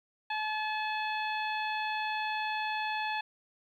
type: harmonic tone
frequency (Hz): 860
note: A5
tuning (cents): -40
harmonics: 1 / 2 / 3 / 4 / 5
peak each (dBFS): -33 / -37 / -38 / -43 / -47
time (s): 0.3-3.21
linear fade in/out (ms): 5
effects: 11-bit